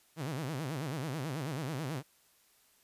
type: tone with vibrato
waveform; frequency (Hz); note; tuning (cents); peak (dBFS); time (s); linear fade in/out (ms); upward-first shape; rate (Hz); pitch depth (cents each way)
sawtooth; 144.2; D3; -31; -31; 0.16-2.03; 50; sine; 9.2; 240
effects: white hiss -67 dBFS RMS until 2.83 s + resampled to 32000 Hz